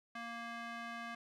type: tone with band-pass filter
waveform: square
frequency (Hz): 233.1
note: A#3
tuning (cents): 0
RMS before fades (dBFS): -45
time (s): 0.15-1.15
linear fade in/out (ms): 5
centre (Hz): 1600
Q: 1.2
effects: none